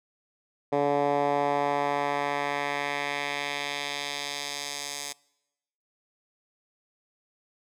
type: tone with band-pass filter sweep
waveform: 10% pulse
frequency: 143.4 Hz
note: D3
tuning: 41 cents flat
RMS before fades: -29 dBFS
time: 0.72-5.13 s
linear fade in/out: 10 ms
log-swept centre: 540 to 7000 Hz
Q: 1.1
effects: noise-tail reverb RT60 0.9 s tail -24 dB re dry